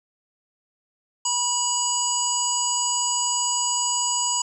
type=harmonic tone; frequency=973 Hz; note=B5; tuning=26 cents flat; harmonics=1 / 3 / 5 / 7 / 8; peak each=-27 / -30 / -31 / -25 / -27 dBFS; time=1.25-4.42 s; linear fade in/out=5 ms; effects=9-bit